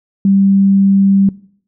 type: tone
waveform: sine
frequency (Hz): 196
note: G3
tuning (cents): 0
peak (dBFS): -7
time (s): 0.25-1.29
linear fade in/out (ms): 2
effects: noise-tail reverb RT60 0.6 s tail -21 dB re dry